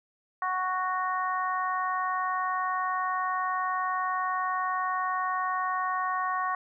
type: harmonic tone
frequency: 370 Hz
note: F#4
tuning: in tune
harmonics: 2 / 3 / 4 / 5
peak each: -33 / -28 / -38 / -36 dBFS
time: 0.42-6.55 s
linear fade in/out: 2 ms
effects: none